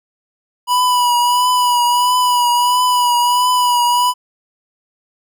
square tone with vibrato, 981 Hz, B5, 12 cents flat, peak -12 dBFS, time 0.67-4.14 s, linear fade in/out 50 ms, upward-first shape triangle, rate 1.5 Hz, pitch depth 37 cents each way, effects none

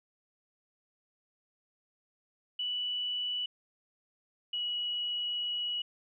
sine tone pair in turn, 2960 / 2923 Hz, F#7 / F#7, 0 / -22 cents, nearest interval unison, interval 22 cents, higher first, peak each -31 / -31 dBFS, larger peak neither, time 2.59-3.46 / 4.53-5.82 s, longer second, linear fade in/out 5 ms, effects none

